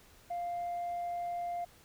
sine tone, 698.5 Hz, F5, in tune, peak -32 dBFS, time 0.3-1.65 s, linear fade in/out 10 ms, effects tanh soft clip ceiling -32 dBFS + pink hiss -60 dBFS RMS until 1.84 s

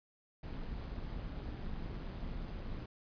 brown noise with amplitude modulation, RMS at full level -39 dBFS, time 0.43-2.86 s, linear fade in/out 5 ms, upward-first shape sine, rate 191 Hz, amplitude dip 60%, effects resampled to 11025 Hz

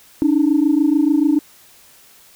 sine tone pair together, 284.2 / 311.1 Hz, C#4 / D#4, +43 / 0 cents, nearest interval major second, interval 157 cents, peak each -14 dBFS, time 0.22-1.39 s, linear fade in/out 0 ms, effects tanh soft clip ceiling -6 dBFS + white hiss -48 dBFS RMS until 2.35 s

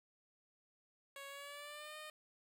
10% pulse tone with pitch glide, 555 to 612.3 Hz, C#5 to D#5, +2 to -28 cents, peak -40 dBFS, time 1.16-2.1 s, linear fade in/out 2 ms, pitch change +170 cents, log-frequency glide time 1.28-1.97 s, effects none

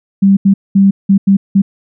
sine tone bursts at uneven times, 196 Hz, G3, in tune, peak -4 dBFS, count 6, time 0.22-0.37 / 0.45-0.54 / 0.75-0.91 / 1.09-1.18 / 1.27-1.37 / 1.55-1.62 s, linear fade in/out 10 ms, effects none

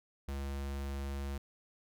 square tone, 69.3 Hz, C#2, in tune, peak -37 dBFS, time 0.28-1.38 s, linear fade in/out 5 ms, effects none

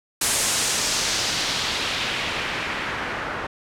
white noise with low-pass filter sweep, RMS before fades -25 dBFS, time 0.21-3.47 s, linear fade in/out 5 ms, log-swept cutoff 9600 to 1400 Hz, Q 1.3, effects none

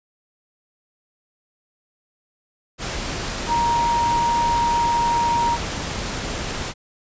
sine tone in noise, 940 Hz, A#5, 14 cents sharp, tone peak -17 dBFS, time 3.47-5.58 s, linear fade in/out 50 ms, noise pink, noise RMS -27 dBFS, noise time 2.78-6.74 s, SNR +7 dB, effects resampled to 16000 Hz

